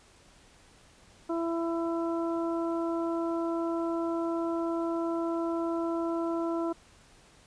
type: harmonic tone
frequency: 333.9 Hz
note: E4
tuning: 22 cents sharp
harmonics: 1 / 2 / 3 / 4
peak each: -29 / -35 / -39 / -41 dBFS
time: 1.29-6.73 s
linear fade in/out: 10 ms
effects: pink hiss -58 dBFS RMS until 7.46 s + resampled to 22050 Hz